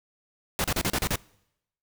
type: noise bursts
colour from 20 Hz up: pink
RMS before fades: -26 dBFS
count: 7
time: 0.59-1.157 s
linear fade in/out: 0 ms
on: 51 ms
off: 35 ms
effects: noise-tail reverb RT60 0.8 s tail -24 dB re dry